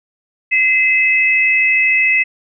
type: tone pair together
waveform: sine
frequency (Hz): 2053 / 2587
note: C7 / E7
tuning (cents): -33 / -33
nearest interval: major third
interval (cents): 400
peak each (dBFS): -13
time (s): 0.51-2.24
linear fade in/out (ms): 20
effects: none